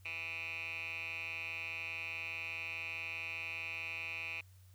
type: tone with band-pass filter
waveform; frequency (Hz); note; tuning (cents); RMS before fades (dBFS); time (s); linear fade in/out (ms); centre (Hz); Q
10% pulse; 164.81; E3; 0; -42; 0.05-4.41; 5; 2500; 9.8
effects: added 93 Hz sine -57 dBFS peak until 4.74 s + white hiss -70 dBFS RMS until 4.74 s